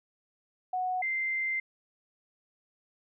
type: tone pair in turn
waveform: sine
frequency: 737 / 2085 Hz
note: F#5 / C7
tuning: -7 / -7 cents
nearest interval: octave + tritone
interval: 1800 cents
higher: second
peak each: -28 dBFS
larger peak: neither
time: 0.73-1.02 / 1.02-1.6 s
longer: second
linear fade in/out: 5 ms
effects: none